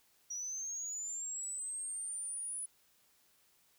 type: linear sweep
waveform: sine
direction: up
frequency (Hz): 5760 to 9990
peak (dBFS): -37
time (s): 0.3-2.66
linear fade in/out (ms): 10
effects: tanh soft clip ceiling -34 dBFS + white hiss -70 dBFS RMS until 3.78 s